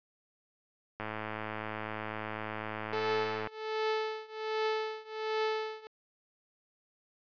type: click train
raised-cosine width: 0.5 ms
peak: -22 dBFS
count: 268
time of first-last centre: 1-3.472 s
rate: 108 Hz
type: tone with tremolo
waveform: sawtooth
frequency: 436.1 Hz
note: A4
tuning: 15 cents flat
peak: -24 dBFS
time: 2.93-5.87 s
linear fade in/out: 0 ms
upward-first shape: triangle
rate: 1.3 Hz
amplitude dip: 95%
effects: resampled to 11025 Hz